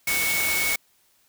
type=tone in noise; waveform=sine; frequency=2217 Hz; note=C#7; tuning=in tune; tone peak=-24 dBFS; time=0.07-0.76 s; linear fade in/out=5 ms; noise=white; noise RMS=-26 dBFS; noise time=0.07-0.76 s; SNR=-1 dB; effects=white hiss -63 dBFS RMS until 1.28 s